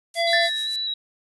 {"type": "noise with tremolo", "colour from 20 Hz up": "violet", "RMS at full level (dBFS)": -31, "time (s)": [0.14, 0.76], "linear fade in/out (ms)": 2, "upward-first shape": "triangle", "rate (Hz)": 7, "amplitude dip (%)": 75}
{"type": "harmonic tone", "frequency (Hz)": 678, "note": "E5", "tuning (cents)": 49, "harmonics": [1, 3, 5, 7], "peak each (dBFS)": [-21, -26, -28, -29], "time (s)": [0.15, 0.5], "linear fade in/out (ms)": 50}
{"type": "tone with vibrato", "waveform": "sine", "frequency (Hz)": 3901, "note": "B7", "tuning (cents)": -22, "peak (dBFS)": -24, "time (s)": [0.27, 0.94], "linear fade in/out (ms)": 5, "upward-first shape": "square", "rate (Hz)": 2.5, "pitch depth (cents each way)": 18}
{"type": "tone with exponential decay", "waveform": "triangle", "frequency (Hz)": 1770, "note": "A6", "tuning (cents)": 10, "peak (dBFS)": -15, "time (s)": [0.33, 0.93], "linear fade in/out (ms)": 2, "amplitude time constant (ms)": 130}
{"effects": ["resampled to 24000 Hz"]}